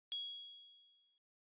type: tone with exponential decay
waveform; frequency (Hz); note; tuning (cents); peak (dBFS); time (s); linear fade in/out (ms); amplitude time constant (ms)
sine; 3322; G#7; 0; -37; 0.12-1.18; 0; 230
effects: resampled to 8000 Hz